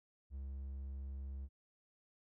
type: tone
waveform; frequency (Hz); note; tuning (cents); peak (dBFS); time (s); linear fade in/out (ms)
triangle; 67.8; C#2; -38; -40; 0.3-1.49; 50
effects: none